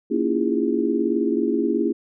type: tone cluster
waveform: sine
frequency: 233.7 / 281.6 / 326.5 / 345.2 / 409 Hz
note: A#3 / C#4 / E4 / F4 / G#4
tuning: +5 / +27 / -17 / -20 / -26 cents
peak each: -25 dBFS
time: 0.1-1.93 s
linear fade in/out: 20 ms
effects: none